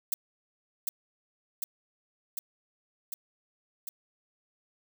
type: noise with echo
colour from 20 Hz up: violet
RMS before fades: -28 dBFS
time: 0.12-0.14 s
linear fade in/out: 2 ms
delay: 750 ms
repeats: 5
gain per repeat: -2 dB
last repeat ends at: 3.89 s
effects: none